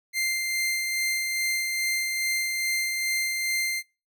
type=tone with tremolo; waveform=sawtooth; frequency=2093 Hz; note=C7; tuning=in tune; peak=-20 dBFS; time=0.13-3.83 s; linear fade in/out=50 ms; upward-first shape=sine; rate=2.4 Hz; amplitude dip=30%; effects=noise-tail reverb RT60 0.3 s tail -26 dB re dry